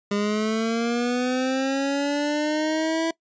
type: linear sweep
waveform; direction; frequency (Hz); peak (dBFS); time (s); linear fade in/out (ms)
25% pulse; up; 202.4 to 329.6; -18; 0.11-3.11; 5
effects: noise-tail reverb RT60 0.1 s tail -22 dB re dry + resampled to 16000 Hz